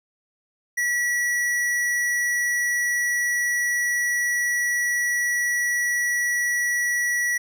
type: tone with hard clipping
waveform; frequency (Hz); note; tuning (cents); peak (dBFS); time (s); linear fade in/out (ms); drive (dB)
triangle; 1938; B6; -33; -22; 0.77-7.38; 10; 18
effects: none